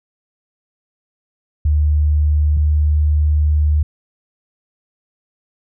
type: tone pair in turn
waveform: sine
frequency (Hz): 75 / 75.31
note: D2 / D2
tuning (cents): +37 / +44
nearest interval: unison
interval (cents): 7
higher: second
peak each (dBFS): -11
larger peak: neither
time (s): 1.65-2.57 / 2.57-3.83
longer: second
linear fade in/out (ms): 5
effects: none